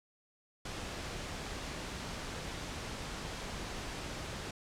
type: noise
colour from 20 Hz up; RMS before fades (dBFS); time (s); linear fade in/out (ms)
pink; -41; 0.65-4.51; 5
effects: low-pass 7000 Hz 12 dB/octave